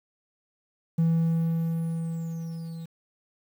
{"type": "tone with level ramp", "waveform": "triangle", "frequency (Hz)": 164.81, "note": "E3", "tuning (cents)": 0, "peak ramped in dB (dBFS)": [-16, -33], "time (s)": [0.98, 2.86], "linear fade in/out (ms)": 10, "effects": ["tanh soft clip ceiling -14 dBFS", "9-bit"]}